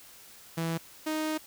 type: tone pair in turn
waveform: sawtooth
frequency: 164.81 / 311.1 Hz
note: E3 / D#4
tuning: 0 / 0 cents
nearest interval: major seventh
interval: 1100 cents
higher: second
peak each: -25 dBFS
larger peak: neither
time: 0.57-0.78 / 1.06-1.38 s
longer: second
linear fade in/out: 10 ms
effects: white hiss -52 dBFS RMS until 1.46 s

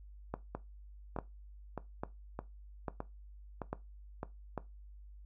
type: two click trains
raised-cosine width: 1 ms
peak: -24 / -22 dBFS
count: 7 / 6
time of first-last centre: 0.55-4.231 / 0.34-4.577 s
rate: 1.63 / 1.18 Hz
effects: noise-tail reverb RT60 0.2 s tail -17 dB re dry + added 50 Hz sine -50 dBFS peak until 5.25 s

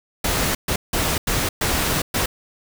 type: noise bursts at uneven times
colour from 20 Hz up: pink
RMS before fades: -21 dBFS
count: 6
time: 0.24-0.55 / 0.68-0.76 / 0.93-1.18 / 1.27-1.49 / 1.61-2.02 / 2.14-2.26 s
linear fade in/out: 5 ms
effects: none

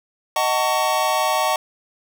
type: chord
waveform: square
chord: D# half-diminished seventh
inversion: none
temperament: just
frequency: 622.3 / 746.7 / 896 / 1120.1 Hz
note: D#5 / F#5 / A5 / C#6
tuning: 0 / +16 / +31 / +18 cents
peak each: -24 dBFS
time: 0.36-1.56 s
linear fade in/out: 2 ms
effects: none

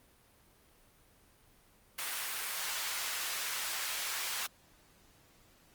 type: high-pass noise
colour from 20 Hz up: pink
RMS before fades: -37 dBFS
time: 1.98-4.47 s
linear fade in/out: 10 ms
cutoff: 1300 Hz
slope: 12 dB/octave
effects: pink hiss -64 dBFS RMS until 5.74 s + Opus 32 kbps

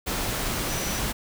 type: tone in noise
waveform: sine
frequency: 5900 Hz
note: F#8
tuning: 6 cents flat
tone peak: -36 dBFS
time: 0.68-1 s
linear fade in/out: 20 ms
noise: pink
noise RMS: -28 dBFS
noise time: 0.06-1.13 s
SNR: -11 dB
effects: none

